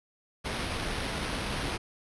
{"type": "noise with sample-and-hold", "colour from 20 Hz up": "pink", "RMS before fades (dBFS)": -33, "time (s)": [0.44, 1.78], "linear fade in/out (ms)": 20, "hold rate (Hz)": 7350, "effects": ["resampled to 24000 Hz"]}